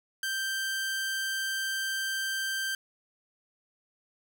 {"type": "tone", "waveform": "sawtooth", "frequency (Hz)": 1568, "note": "G6", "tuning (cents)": 0, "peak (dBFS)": -26, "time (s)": [0.23, 2.75], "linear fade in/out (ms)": 2, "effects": []}